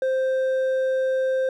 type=tone with hard clipping; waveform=sine; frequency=523.3 Hz; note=C5; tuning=in tune; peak=-21 dBFS; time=0.02-1.49 s; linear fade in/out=2 ms; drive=4 dB; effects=none